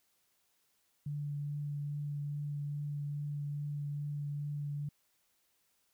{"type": "tone with vibrato", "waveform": "sine", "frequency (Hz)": 145.5, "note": "D3", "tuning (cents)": -16, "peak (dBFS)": -35, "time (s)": [1.06, 4.89], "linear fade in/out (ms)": 5, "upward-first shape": "triangle", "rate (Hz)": 2.4, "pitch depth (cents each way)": 13, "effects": ["white hiss -75 dBFS RMS until 5.93 s"]}